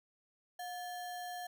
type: tone with sample-and-hold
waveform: sine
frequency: 718 Hz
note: F5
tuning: 48 cents sharp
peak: -40 dBFS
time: 0.59-1.47 s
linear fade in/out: 5 ms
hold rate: 2450 Hz
effects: none